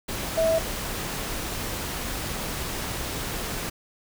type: tone in noise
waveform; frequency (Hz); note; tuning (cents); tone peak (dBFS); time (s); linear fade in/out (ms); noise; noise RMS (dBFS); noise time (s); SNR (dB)
sine; 650; E5; -24; -19; 0.37-0.59; 10; pink; -31; 0.08-3.7; +9
effects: none